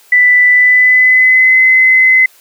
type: tone with pitch glide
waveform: sine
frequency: 1984 to 2042 Hz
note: B6 to C7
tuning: +7 to -43 cents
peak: -4 dBFS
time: 0.12-2.26 s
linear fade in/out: 5 ms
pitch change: +50 cents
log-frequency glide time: 0.49-1.6 s
effects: white hiss -45 dBFS RMS until 2.4 s + high-pass 400 Hz 12 dB/octave